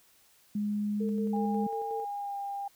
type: tone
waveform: sine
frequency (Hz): 207.7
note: G#3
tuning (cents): 0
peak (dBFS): -28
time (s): 0.55-1.67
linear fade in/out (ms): 5
type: tone with tremolo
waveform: sine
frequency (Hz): 448.7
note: A4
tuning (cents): +34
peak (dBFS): -33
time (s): 1-2.05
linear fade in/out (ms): 10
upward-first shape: square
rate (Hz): 5.5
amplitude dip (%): 40
type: tone with pitch glide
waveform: sine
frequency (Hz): 812 to 800.8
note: G#5 to G5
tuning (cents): -39 to +37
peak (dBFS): -33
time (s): 1.33-2.68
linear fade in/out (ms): 5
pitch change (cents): -24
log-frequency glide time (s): 2.18-2.36
effects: white hiss -63 dBFS RMS until 2.75 s